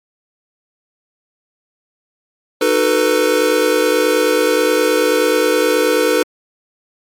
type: chord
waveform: square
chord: B dominant seventh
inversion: first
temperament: just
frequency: 308.7 / 370.4 / 444.5 / 493.9 Hz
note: D#4 / F#4 / A4 / B4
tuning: -14 / +2 / +18 / 0 cents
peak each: -20 / -22 / -17 / -16 dBFS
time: 2.61-6.23 s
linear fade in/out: 5 ms
effects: MP3 64 kbps